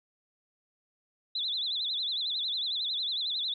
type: tone with vibrato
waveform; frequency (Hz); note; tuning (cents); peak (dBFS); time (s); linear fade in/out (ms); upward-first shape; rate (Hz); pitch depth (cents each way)
sine; 3729; A#7; 0; -29; 1.35-3.54; 5; sine; 11; 170
effects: none